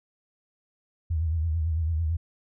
sine tone with vibrato, 80.7 Hz, E2, 36 cents flat, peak -23 dBFS, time 1.1-2.17 s, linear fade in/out 10 ms, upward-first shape triangle, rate 9 Hz, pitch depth 110 cents each way, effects none

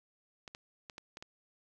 clicks, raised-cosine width 0.2 ms, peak -28 dBFS, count 6, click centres 0.478 / 0.549 / 0.898 / 0.981 / 1.171 / 1.225 s, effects none

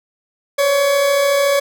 40% pulse tone pair together, 530 / 563.8 Hz, C5 / C#5, +22 / +29 cents, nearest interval minor second, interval 107 cents, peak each -24 / -12 dBFS, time 0.58-1.6 s, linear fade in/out 10 ms, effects none

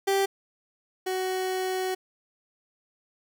30% pulse tone pair in turn, 391.5 / 373.4 Hz, G4 / F#4, -2 / +16 cents, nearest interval minor second, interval 82 cents, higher first, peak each -19 / -24 dBFS, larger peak first, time 0.07-0.26 / 1.06-1.95 s, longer second, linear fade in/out 10 ms, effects none

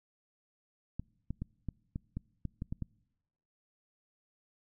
clicks, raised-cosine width 5 ms, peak -24 dBFS, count 10, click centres 0.996 / 1.306 / 1.42 / 1.687 / 1.959 / 2.17 / 2.453 / 2.621 / 2.725 / 2.823 s, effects noise-tail reverb RT60 1.0 s tail -26 dB re dry

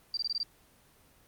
sine tone bursts, 4699 Hz, D8, in tune, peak -29 dBFS, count 6, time 0.14-0.431 s, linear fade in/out 2 ms, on 31 ms, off 21 ms, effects pink hiss -62 dBFS RMS until 1.27 s + Opus 24 kbps

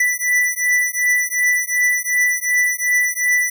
square beating tone pair, 1975.5 / 1978.2 Hz, B6 / B6, 0 / +2 cents, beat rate 2.7 Hz, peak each -19 dBFS, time 0-3.5 s, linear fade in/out 5 ms, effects none

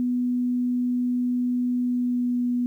sine tone with pitch glide, 246.9 to 244.6 Hz, B3 to B3, 0 to -16 cents, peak -21 dBFS, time 0-2.66 s, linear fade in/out 0 ms, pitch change -16 cents, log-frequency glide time 1.81-2.44 s, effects 10-bit

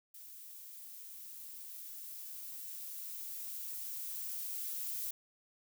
violet noise with level ramp, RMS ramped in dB -52 to -39 dBFS, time 0.14-5.11 s, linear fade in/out 5 ms, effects none

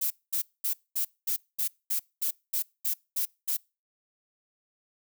violet noise bursts, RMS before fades -28 dBFS, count 12, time 0.01-3.57 s, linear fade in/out 10 ms, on 95 ms, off 220 ms, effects noise-tail reverb RT60 0.3 s tail -26 dB re dry

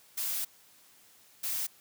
blue noise bursts at uneven times, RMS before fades -33 dBFS, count 2, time 0.17-0.45 / 1.43-1.67 s, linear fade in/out 10 ms, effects white hiss -60 dBFS RMS until 1.8 s + high-pass 80 Hz 12 dB/octave

